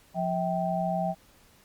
sine tone cluster, 175.8 / 647 / 780 Hz, F3 / E5 / G5, +12 / -32 / -9 cents, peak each -30 dBFS, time 0.14-1.15 s, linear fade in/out 50 ms, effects pink hiss -59 dBFS RMS until 1.64 s + Opus 48 kbps

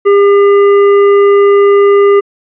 sine tone with hard clipping, 402.3 Hz, G4, 45 cents sharp, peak -5 dBFS, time 0.05-2.21 s, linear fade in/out 20 ms, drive 9 dB, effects resampled to 8000 Hz

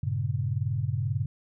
sine chord, G diminished, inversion none, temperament equal, 98 / 116.54 / 138.59 Hz, G2 / Bb2 / Db3, 0 / 0 / 0 cents, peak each -30 dBFS, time 0.03-1.26 s, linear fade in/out 5 ms, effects none

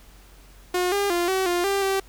sawtooth tone with pitch steps, 359.9 / 402.7 / 348 / 379.3 / 351.3 / 395.4 / 388 Hz, F#4 / G4 / F4 / F#4 / F4 / G4 / G4, -48 / +47 / -6 / +43 / +10 / +15 / -18 cents, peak -17 dBFS, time 0.74-2 s, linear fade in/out 5 ms, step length 180 ms, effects added 46 Hz sine -48 dBFS peak until 2.08 s + pink hiss -53 dBFS RMS until 2.08 s

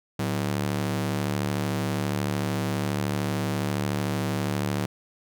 sawtooth ring-modulated tone, 146.83 Hz, D3, in tune, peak -18 dBFS, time 0.19-4.86 s, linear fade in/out 5 ms, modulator 36.4 Hz, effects none

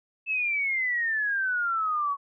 sine exponential sweep, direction down, 2637 to 1108.7 Hz, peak -24 dBFS, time 0.26-2.17 s, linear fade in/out 50 ms, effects none

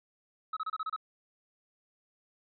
triangle tone bursts, 1283 Hz, E6, 47 cents flat, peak -30 dBFS, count 7, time 0.53-0.963 s, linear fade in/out 5 ms, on 37 ms, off 29 ms, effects resampled to 11025 Hz

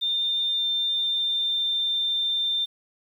sine tone with pitch glide, 3607 to 3586 Hz, A7 to A7, +42 to +32 cents, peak -22 dBFS, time 0.01-2.66 s, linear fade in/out 20 ms, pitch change -10 cents, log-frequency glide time 0.25-1.66 s, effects 9-bit

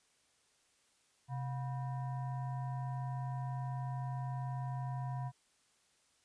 sine tone with frequency modulation, 130.7 Hz, C3, 1 cent flat, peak -36 dBFS, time 1.28-5.32 s, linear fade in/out 50 ms, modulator 847 Hz, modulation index 0.55, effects white hiss -72 dBFS RMS until 6.24 s + resampled to 22050 Hz

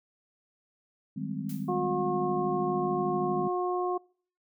sine chord, Ab major seventh, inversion second, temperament just, 155.74 / 194.67 / 207.7 / 259.6 Hz, Eb3 / G3 / Ab3 / C4, +2 / -12 / 0 / -13 cents, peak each -37 dBFS, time 1.16-3.48 s, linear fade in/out 10 ms
blue noise with exponential decay, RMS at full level -43 dBFS, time 1.49-1.81 s, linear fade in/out 5 ms, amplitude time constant 69 ms
harmonic tone, 360.4 Hz, F#4, 45 cents flat, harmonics 1 / 2 / 3, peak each -29 / -32 / -34 dBFS, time 1.68-3.98 s, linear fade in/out 10 ms
effects noise-tail reverb RT60 0.5 s tail -26 dB re dry

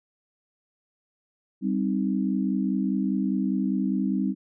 sine chord, C minor, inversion second, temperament equal with one note detuned, 196 / 260.9 / 311.1 Hz, G3 / C4 / Eb4, 0 / -5 / 0 cents, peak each -25 / -27 / -30 dBFS, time 1.61-4.35 s, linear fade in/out 50 ms, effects none

